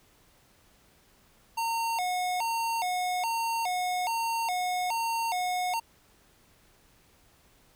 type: tone with vibrato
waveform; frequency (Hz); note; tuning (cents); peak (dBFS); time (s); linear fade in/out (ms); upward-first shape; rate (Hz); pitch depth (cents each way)
square; 816; G#5; -31; -28; 1.57-5.8; 10; square; 1.2; 200
effects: pink hiss -62 dBFS RMS until 7.75 s

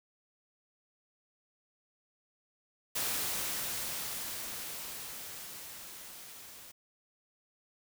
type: noise with level ramp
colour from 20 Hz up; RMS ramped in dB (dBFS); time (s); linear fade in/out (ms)
white; -33 to -51; 2.95-6.72; 10
effects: none

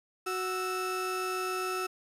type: tone pair together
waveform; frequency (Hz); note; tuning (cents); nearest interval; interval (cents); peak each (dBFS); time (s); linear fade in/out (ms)
35% pulse; 370 / 1318.5; F#4 / E6; 0 / 0; octave + minor seventh; 2200; -32 / -32; 0.26-1.87; 10
effects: resampled to 32000 Hz + 10-bit

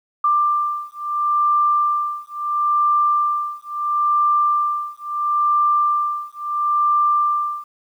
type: beating tone pair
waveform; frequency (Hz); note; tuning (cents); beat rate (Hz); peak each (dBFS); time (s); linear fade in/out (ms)
sine; 1185 / 1185.74; D6 / D6; +15 / +16; 0.74; -19; 0.24-7.64; 5
effects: 9-bit

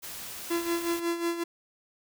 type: noise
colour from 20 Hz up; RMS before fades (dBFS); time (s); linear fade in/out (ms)
white; -40; 0.02-1.01; 20
type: tone with tremolo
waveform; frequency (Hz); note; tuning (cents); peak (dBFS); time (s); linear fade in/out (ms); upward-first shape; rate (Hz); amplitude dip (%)
45% pulse; 339.8; F4; -47; -25; 0.5-1.44; 10; sine; 5.5; 65
effects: none

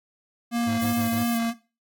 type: tone with vibrato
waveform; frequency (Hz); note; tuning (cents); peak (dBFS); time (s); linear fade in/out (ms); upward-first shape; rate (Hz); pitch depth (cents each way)
square; 233.1; A#3; 0; -23; 0.51-1.54; 50; square; 3; 17
type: tone bursts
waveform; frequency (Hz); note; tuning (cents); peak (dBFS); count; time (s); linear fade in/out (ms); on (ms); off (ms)
square; 105.4; G#2; +26; -31; 4; 0.66-1.243; 20; 130; 21
type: noise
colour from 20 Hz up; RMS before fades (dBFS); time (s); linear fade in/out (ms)
violet; -34; 0.8-1.39; 20
effects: noise-tail reverb RT60 0.3 s tail -17 dB re dry + AAC 64 kbps

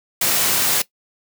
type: noise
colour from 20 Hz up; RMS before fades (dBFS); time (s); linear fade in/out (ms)
white; -18; 0.21-0.82; 5
effects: noise-tail reverb RT60 0.1 s tail -18 dB re dry + high-pass 100 Hz 12 dB/octave

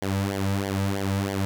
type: tone with flanger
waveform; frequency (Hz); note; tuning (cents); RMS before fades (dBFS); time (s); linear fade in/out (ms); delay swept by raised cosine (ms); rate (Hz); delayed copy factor
sawtooth; 98; G2; 0; -26; 0.02-1.45; 0; 0.76 to 2.86; 3.1; -0.95
effects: none

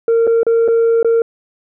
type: tone with dropouts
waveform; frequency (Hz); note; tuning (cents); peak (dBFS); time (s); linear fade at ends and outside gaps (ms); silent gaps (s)
sine; 459.6; A#4; -25; -7; 0.08-1.22; 2; 0.269-0.274 / 0.432-0.466 / 0.679-0.684 / 1.029-1.046
effects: tanh soft clip ceiling -8 dBFS

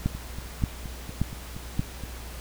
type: two click trains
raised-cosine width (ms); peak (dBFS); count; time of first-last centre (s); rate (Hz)
5; -24 / -11; 9 / 4; 0.15-2.037 / 0.06-1.794; 4.24 / 1.73
effects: added 60 Hz sine -39 dBFS peak until 2.4 s + pink hiss -43 dBFS RMS until 2.4 s

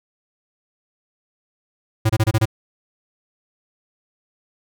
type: tone bursts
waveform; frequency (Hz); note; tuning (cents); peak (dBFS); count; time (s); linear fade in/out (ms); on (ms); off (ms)
square; 110; A2; 0; -14; 6; 2.05-2.456; 10; 46; 26
effects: none

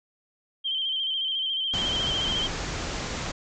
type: tone with vibrato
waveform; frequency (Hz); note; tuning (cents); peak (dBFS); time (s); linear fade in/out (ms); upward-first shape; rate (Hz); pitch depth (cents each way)
sine; 3136; G7; 0; -25; 0.64-2.48; 20; square; 14; 36
type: low-pass noise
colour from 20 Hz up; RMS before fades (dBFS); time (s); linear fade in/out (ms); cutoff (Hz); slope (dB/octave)
pink; -32; 1.73-3.32; 10; 7500; 96
effects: none

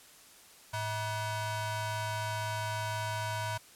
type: ring-modulated tone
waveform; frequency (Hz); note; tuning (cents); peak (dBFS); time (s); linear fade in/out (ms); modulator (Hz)
30% pulse; 535; C5; +38; -27; 0.73-3.58; 10; 427
effects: white hiss -56 dBFS RMS until 3.75 s + low-pass 12000 Hz 12 dB/octave

